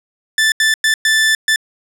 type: tone bursts at uneven times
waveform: sawtooth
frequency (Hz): 1760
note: A6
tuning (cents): 0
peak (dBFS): -7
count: 5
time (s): 0.38-0.52 / 0.6-0.74 / 0.84-0.94 / 1.05-1.35 / 1.48-1.56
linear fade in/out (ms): 2
effects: low-pass 11000 Hz 12 dB/octave